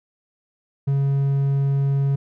triangle tone, 138.59 Hz, C#3, in tune, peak -15 dBFS, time 0.87-2.16 s, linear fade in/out 10 ms, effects none

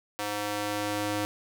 square tone with high-pass filter sweep, 103.83 Hz, G#2, in tune, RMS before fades -31 dBFS, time 0.19-1.25 s, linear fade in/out 0 ms, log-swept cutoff 530 to 270 Hz, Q 0.77, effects none

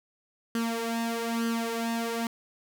sawtooth tone with flanger, 230.3 Hz, A#3, 21 cents flat, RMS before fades -30 dBFS, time 0.55-2.27 s, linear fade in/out 2 ms, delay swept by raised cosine 0.64 to 3.24 ms, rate 1.1 Hz, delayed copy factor +0.7, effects none

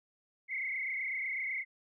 sine tone with frequency modulation, 2127 Hz, C7, 28 cents sharp, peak -33 dBFS, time 0.48-1.65 s, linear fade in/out 50 ms, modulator 28 Hz, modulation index 3.7, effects none

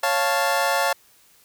25% pulse chord, Db augmented, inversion none, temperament equal, 554.4 / 698.5 / 880 Hz, Db5 / F5 / A5, 0 / 0 / 0 cents, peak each -20 dBFS, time 0.03-0.93 s, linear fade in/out 5 ms, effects white hiss -56 dBFS RMS until 1.44 s

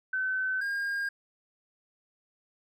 sine / triangle tone pair in turn, 1524 / 1615.6 Hz, G6 / G#6, -49 / -48 cents, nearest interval minor second, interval 101 cents, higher second, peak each -27 dBFS, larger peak neither, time 0.13-0.61 / 0.61-1.09 s, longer neither, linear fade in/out 5 ms, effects none

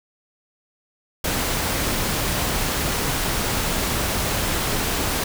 pink noise, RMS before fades -23 dBFS, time 1.24-5.24 s, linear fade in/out 5 ms, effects none

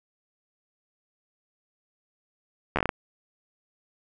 slowing click train, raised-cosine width 0.5 ms, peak -9 dBFS, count 7, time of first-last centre 2.76-2.892 s, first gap 12 ms, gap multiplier 1.24, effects none

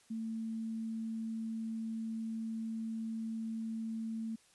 sine tone, 223.9 Hz, A3, 30 cents sharp, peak -36 dBFS, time 0.1-4.36 s, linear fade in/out 10 ms, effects white hiss -66 dBFS RMS until 4.54 s + resampled to 24000 Hz

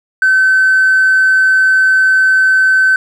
sine tone with hard clipping, 1531 Hz, G6, 41 cents flat, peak -7 dBFS, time 0.22-2.96 s, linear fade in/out 2 ms, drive 1 dB, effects none

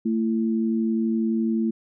sine tone pair together, 224.3 / 336.1 Hz, A3 / E4, +34 / +34 cents, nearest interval perfect fifth, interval 700 cents, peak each -21 / -27 dBFS, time 0.05-1.71 s, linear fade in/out 10 ms, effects none

